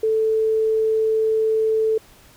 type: tone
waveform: sine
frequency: 440 Hz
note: A4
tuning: in tune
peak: -16 dBFS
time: 0.03-1.98 s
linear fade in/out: 5 ms
effects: pink hiss -50 dBFS RMS until 2.36 s